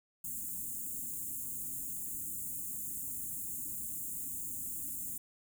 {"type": "band-stop noise", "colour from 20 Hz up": "white", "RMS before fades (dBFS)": -40, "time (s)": [0.24, 5.18], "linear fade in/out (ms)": 5, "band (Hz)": [320, 6800], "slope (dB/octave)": 96, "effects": []}